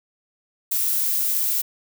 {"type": "noise", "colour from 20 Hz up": "violet", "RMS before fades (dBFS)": -22, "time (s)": [0.71, 1.62], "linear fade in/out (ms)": 10, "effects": []}